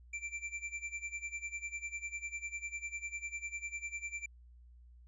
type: tone with tremolo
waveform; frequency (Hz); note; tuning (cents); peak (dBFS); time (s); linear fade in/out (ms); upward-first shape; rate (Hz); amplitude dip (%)
square; 2349; D7; 0; -37; 0.13-4.26; 5; sine; 10; 85
effects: added 60 Hz sine -55 dBFS peak until 5.07 s + resampled to 22050 Hz

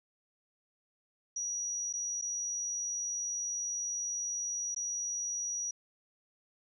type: tone with dropouts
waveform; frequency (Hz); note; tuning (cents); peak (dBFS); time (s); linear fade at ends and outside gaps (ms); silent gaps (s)
sine; 5800; F#8; -35; -33; 1.36-5.71; 5; 1.928-1.936 / 2.214-2.221 / 4.747-4.762
effects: none

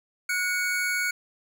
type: tone pair together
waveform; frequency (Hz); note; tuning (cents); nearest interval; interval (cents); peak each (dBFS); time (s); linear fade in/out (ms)
square; 1465.4 / 2232; F#6 / C#7; -17 / +11; perfect fifth; 728; -28; 0.29-1.11; 5
effects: none

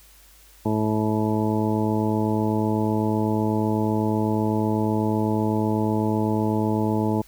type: harmonic tone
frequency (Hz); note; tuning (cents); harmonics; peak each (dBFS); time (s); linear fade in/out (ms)
108; A2; -32; 1 / 2 / 3 / 4 / 5 / 6 / 8 / 9; -26 / -24 / -26 / -29 / -35 / -33 / -30 / -38; 0.65-7.22; 10
effects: added 50 Hz sine -53 dBFS peak until 7.27 s + white hiss -53 dBFS RMS until 7.27 s

